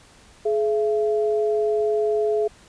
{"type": "tone pair together", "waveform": "sine", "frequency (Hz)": [424.2, 673.4], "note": ["G#4", "E5"], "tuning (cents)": [37, 37], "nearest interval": "minor sixth", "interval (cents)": 800, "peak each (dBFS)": [-19, -26], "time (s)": [0.45, 2.48], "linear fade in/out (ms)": 10, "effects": ["pink hiss -51 dBFS RMS until 2.68 s", "resampled to 22050 Hz"]}